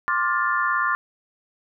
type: chord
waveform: sine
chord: D minor seventh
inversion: third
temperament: just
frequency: 1057.2 / 1174.7 / 1409.6 / 1762 Hz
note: C6 / D6 / F6 / A6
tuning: +18 / 0 / +16 / +2 cents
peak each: -25 dBFS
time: 0.08-0.95 s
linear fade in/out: 0 ms
effects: none